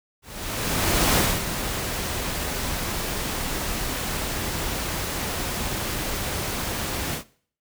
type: noise with ADSR envelope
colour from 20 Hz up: pink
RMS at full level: -19 dBFS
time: 0.22-7.24 s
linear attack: 950 ms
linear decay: 240 ms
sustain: -9 dB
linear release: 94 ms
effects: noise-tail reverb RT60 0.5 s tail -19 dB re dry